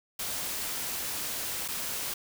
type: noise with dropouts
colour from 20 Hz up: white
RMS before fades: -34 dBFS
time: 0.19-2.14 s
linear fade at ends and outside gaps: 5 ms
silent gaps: 1.68-1.684 s
effects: none